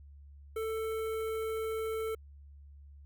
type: tone with notch filter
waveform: square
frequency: 443.1 Hz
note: A4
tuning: 12 cents sharp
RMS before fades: -35 dBFS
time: 0.56-2.15 s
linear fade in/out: 5 ms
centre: 5100 Hz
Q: 0.54
effects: added 71 Hz sine -50 dBFS peak until 3.05 s